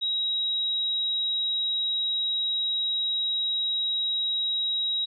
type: tone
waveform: sine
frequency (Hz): 3830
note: A#7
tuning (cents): +46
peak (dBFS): -24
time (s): 0.01-5.06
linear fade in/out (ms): 20
effects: none